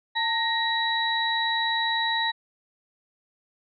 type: tone cluster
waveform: sine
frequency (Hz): 900 / 1876 / 3905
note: A5 / A#6 / B7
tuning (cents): +39 / +11 / -20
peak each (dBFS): -27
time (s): 0.15-2.32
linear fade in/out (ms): 20
effects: none